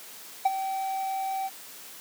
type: tone with ADSR envelope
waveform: triangle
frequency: 771 Hz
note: G5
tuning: 29 cents flat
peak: -14 dBFS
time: 0.45-1.5 s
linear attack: 8 ms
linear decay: 26 ms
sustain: -12 dB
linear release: 39 ms
effects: white hiss -45 dBFS RMS until 2 s + high-pass 200 Hz 12 dB/octave

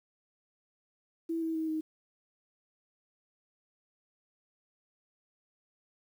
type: tone with pitch steps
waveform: sine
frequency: 329.6 / 324.3 / 319.1 / 314 Hz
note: E4 / E4 / D#4 / D#4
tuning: 0 / -28 / +44 / +16 cents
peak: -30 dBFS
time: 1.29-1.81 s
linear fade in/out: 10 ms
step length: 130 ms
effects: 10-bit

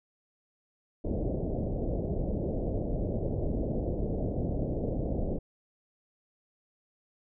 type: low-pass noise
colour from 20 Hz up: pink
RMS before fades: -31 dBFS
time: 1.04-5.39 s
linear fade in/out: 10 ms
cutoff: 640 Hz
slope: 48 dB/octave
effects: none

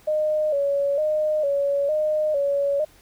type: tone with vibrato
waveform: sine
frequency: 587.3 Hz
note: D5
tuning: in tune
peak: -19 dBFS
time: 0.07-2.85 s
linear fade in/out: 10 ms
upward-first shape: square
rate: 1.1 Hz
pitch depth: 74 cents each way
effects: pink hiss -54 dBFS RMS until 3.01 s

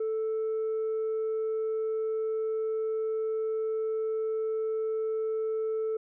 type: tone with tanh clipping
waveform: sine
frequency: 440 Hz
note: A4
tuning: in tune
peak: -28 dBFS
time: 0-5.97 s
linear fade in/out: 5 ms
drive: 1 dB
effects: none

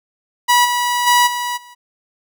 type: tone with level steps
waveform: sawtooth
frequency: 973 Hz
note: B5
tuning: 26 cents flat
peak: -6 / -12 / -6 / -16 / -35 dBFS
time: 0.48-1.75 s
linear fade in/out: 20 ms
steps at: 0.64 / 1.06 / 1.26 / 1.56 s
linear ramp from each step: 20 ms
effects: none

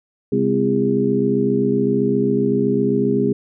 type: harmonic tone with a mistuned harmonic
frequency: 67.7 Hz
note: C#2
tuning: 40 cents flat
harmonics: 2 / 3 / 4 / 5 / 6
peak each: -25 / -21 / -20 / -25 / -19 dBFS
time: 0.32-3.33 s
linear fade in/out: 5 ms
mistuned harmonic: 4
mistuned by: -89 cents
effects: none

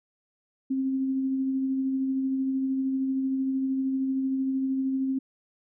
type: tone with tremolo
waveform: sine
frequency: 265.8 Hz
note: C4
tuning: 27 cents sharp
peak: -23 dBFS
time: 0.7-5.19 s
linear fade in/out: 10 ms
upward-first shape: sine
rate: 13 Hz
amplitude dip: 25%
effects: none

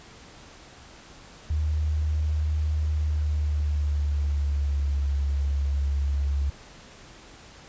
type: tone with pitch glide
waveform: sine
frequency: 76.4 to 70.06 Hz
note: D#2 to C#2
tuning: -31 to +19 cents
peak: -22 dBFS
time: 1.5-6.5 s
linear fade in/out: 5 ms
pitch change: -150 cents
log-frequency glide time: 2.89-5.02 s
effects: pink hiss -48 dBFS RMS until 7.68 s + resampled to 16000 Hz

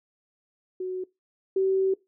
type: tone pair in turn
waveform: sine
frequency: 370 / 382.8 Hz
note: F#4 / G4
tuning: 0 / -41 cents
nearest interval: minor second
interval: 59 cents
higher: second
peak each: -28 / -20 dBFS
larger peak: second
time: 0.8-1.04 / 1.56-1.94 s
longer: second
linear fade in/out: 5 ms
effects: noise-tail reverb RT60 0.2 s tail -21 dB re dry

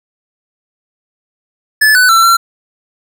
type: tone with pitch steps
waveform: square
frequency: 1733 / 1497 / 1341 / 1361 Hz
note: A6 / F#6 / E6 / F6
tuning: -27 / +20 / +29 / -45 cents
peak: -6 dBFS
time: 1.81-2.37 s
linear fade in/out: 10 ms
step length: 140 ms
effects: none

